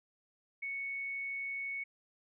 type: tone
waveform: sine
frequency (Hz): 2217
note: C#7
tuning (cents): 0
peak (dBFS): -36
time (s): 0.62-1.84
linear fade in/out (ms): 10
effects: none